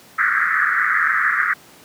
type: band-pass noise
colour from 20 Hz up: white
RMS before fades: -18 dBFS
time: 0.18-1.54 s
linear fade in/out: 10 ms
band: 1200 to 2000 Hz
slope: 96 dB/octave
effects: pink hiss -46 dBFS RMS until 1.84 s + high-pass 150 Hz 12 dB/octave